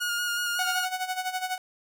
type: tone with vibrato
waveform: sawtooth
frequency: 1429 Hz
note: F6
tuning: 39 cents sharp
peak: -23 dBFS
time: 0-0.86 s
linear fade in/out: 20 ms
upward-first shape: square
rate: 5.4 Hz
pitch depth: 16 cents each way
type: tone with tremolo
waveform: sawtooth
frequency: 741 Hz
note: F#5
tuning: 2 cents sharp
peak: -22 dBFS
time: 0.59-1.58 s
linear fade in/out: 2 ms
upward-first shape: sine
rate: 12 Hz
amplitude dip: 75%
effects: none